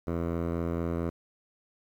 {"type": "tone with low-pass filter", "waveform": "10% pulse", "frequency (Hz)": 84.4, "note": "E2", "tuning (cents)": 41, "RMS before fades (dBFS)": -31, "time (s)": [0.07, 1.1], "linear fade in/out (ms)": 5, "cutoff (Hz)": 1100, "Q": 0.7, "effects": ["9-bit"]}